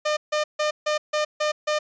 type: tone bursts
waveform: sawtooth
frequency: 605 Hz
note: D#5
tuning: 49 cents flat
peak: -17 dBFS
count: 7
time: 0.05-1.79 s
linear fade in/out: 10 ms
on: 120 ms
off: 150 ms
effects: resampled to 16000 Hz